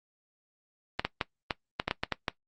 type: clicks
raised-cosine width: 0.3 ms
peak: -11 dBFS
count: 10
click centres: 0.995 / 1.05 / 1.212 / 1.508 / 1.799 / 1.88 / 1.911 / 2.035 / 2.123 / 2.282 s
effects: noise-tail reverb RT60 0.1 s tail -18 dB re dry + Opus 32 kbps